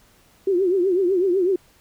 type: tone with vibrato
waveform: sine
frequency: 370 Hz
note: F#4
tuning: in tune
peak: -16 dBFS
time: 0.47-1.56 s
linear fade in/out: 5 ms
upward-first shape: triangle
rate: 8 Hz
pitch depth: 150 cents each way
effects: pink hiss -56 dBFS RMS until 1.8 s